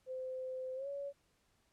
sine tone with pitch glide, 516 to 562.7 Hz, C5 to C#5, -24 to +26 cents, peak -39 dBFS, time 0.06-1.13 s, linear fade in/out 50 ms, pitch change +150 cents, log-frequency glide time 0.75-0.88 s, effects pink hiss -75 dBFS RMS until 1.72 s + low-pass 11000 Hz 12 dB/octave

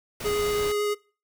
pink noise, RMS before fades -35 dBFS, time 0.2-0.72 s, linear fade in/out 5 ms
square tone with vibrato, 415.6 Hz, G#4, 1 cent sharp, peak -24 dBFS, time 0.24-0.95 s, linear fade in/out 20 ms, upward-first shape sine, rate 8.9 Hz, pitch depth 8 cents each way
effects noise-tail reverb RT60 0.4 s tail -24 dB re dry

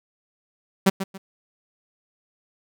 sawtooth tone with echo, 192.8 Hz, G3, 28 cents flat, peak -9 dBFS, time 0.86-0.9 s, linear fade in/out 10 ms, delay 140 ms, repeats 2, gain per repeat -11 dB, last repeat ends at 1.18 s, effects none

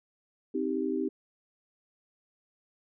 sine chord, C minor, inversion none, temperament just, 261.6 / 314 / 392.4 Hz, C4 / Eb4 / G4, 0 / +16 / +2 cents, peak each -32 dBFS, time 0.54-1.09 s, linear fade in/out 10 ms, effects none

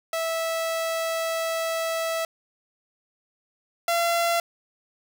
sawtooth tone pair in turn, 655 / 681.8 Hz, E5 / F5, -11 / -42 cents, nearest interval minor second, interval 69 cents, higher second, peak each -21 / -17 dBFS, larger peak second, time 0.13-2.25 / 3.88-4.4 s, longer first, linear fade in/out 2 ms, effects none

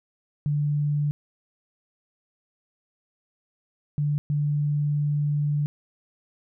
sine tone bursts at uneven times, 146.83 Hz, D3, in tune, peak -21 dBFS, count 3, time 0.46-1.11 / 3.98-4.18 / 4.3-5.66 s, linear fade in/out 0 ms, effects none

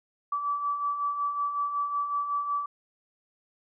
sine beating tone pair, 1150 / 1155.4 Hz, D6 / D6, -37 / -29 cents, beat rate 5.4 Hz, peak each -36 / -27 dBFS, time 0.32-2.66 s, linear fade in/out 5 ms, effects none

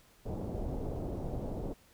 pink low-pass noise, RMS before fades -37 dBFS, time 0.25-1.74 s, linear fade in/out 20 ms, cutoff 680 Hz, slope 24 dB/octave, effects pink hiss -63 dBFS RMS until 1.93 s

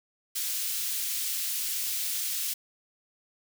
white high-pass noise, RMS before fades -31 dBFS, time 0.35-2.54 s, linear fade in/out 10 ms, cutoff 2900 Hz, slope 12 dB/octave, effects none

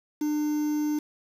triangle tone with quantisation, 300 Hz, D4, 37 cents sharp, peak -22 dBFS, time 0.21-0.99 s, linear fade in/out 5 ms, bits 7, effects none

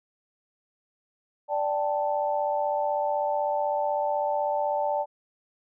sine chord, D suspended fourth, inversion none, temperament equal, 587.3 / 784 / 880 Hz, D5 / G5 / A5, 0 / 0 / 0 cents, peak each -27 / -30 / -28 dBFS, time 1.48-5.06 s, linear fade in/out 50 ms, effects none

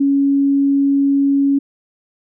sine tone, 278.3 Hz, C#4, 7 cents sharp, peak -11 dBFS, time 0-1.59 s, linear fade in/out 10 ms, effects none

